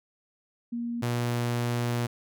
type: tone pair in turn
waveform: sine / sawtooth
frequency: 236.2 / 119.89 Hz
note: A#3 / A#2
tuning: +23 / +49 cents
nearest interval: octave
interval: 1174 cents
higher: first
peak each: -29 / -22 dBFS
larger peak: second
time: 0.72-1.02 / 1.02-2.07 s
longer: second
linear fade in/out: 10 ms
effects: none